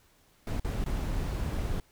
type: noise with dropouts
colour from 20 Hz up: brown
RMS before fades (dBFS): -31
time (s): 0.47-1.8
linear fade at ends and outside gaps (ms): 2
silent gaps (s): 0.598-0.646 / 0.842-0.861
effects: pink hiss -64 dBFS RMS until 1.91 s